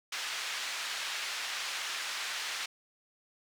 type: band-pass noise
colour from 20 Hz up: pink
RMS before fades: -37 dBFS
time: 0.12-2.66 s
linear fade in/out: 5 ms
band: 1600 to 5600 Hz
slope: 12 dB/octave
effects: none

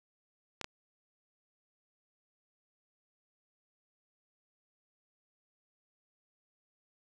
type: clicks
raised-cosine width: 0.2 ms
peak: -20 dBFS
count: 2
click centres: 0.613 / 0.644 s
effects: none

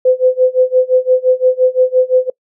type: tone with tremolo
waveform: sine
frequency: 510 Hz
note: C5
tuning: 44 cents flat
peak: -5 dBFS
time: 0.05-2.3 s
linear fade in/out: 5 ms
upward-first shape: sine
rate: 5.8 Hz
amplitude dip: 95%
effects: noise-tail reverb RT60 0.1 s tail -25 dB re dry

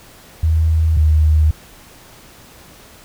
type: tone pair in turn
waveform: sine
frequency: 80 / 77.32 Hz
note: D#2 / D#2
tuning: +49 / -10 cents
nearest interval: minor second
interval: 59 cents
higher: first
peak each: -11 / -9 dBFS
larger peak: second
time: 0.43-0.97 / 0.97-1.51 s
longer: neither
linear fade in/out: 5 ms
effects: pink hiss -43 dBFS RMS until 3.04 s

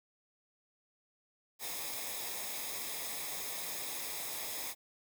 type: noise with comb filter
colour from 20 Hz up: white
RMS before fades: -40 dBFS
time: 1.59-4.75 s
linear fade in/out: 50 ms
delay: 0.68 ms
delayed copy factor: -0.6
effects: none

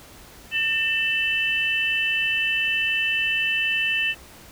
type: tone cluster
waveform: sine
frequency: 1806 / 2650 / 3009 Hz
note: A6 / E7 / F#7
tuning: +45 / +9 / +28 cents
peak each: -27 / -22 / -27 dBFS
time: 0.51-4.15 s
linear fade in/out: 50 ms
effects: pink hiss -46 dBFS RMS until 4.51 s

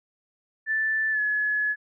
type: tone with pitch glide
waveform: sine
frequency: 1760 to 1701 Hz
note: A6 to G#6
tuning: 0 to +41 cents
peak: -22 dBFS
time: 0.66-1.76 s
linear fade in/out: 50 ms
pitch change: -59 cents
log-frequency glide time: 1.11-1.2 s
effects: none

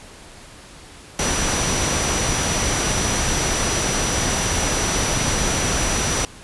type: tone in noise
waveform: sine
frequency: 5880 Hz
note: F#8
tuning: 12 cents flat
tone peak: -26 dBFS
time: 1.19-6.25 s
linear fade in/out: 2 ms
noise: pink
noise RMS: -21 dBFS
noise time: 1.19-6.25 s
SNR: -8 dB
effects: pink hiss -42 dBFS RMS until 6.43 s + resampled to 24000 Hz

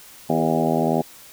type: harmonic tone with a mistuned harmonic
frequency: 81 Hz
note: E2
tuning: 30 cents flat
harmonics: 2 / 3 / 4 / 5 / 6 / 7 / 8 / 9 / 10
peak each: -25 / -23 / -28 / -26 / -30 / -28 / -26 / -27 / -28 dBFS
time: 0.29-1.02 s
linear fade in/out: 10 ms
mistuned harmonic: 5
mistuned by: -20 cents
effects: white hiss -45 dBFS RMS until 1.32 s

